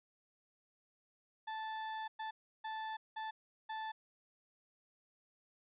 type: tone bursts at uneven times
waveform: 35% pulse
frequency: 877 Hz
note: A5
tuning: 6 cents flat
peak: -38 dBFS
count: 5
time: 1.47-2.08 / 2.19-2.31 / 2.64-2.97 / 3.16-3.31 / 3.69-3.92 s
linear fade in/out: 10 ms
effects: resampled to 8000 Hz